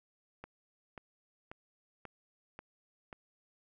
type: click train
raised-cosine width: 0.5 ms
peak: -30 dBFS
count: 6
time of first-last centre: 0.44-3.128 s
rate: 1.86 Hz
effects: none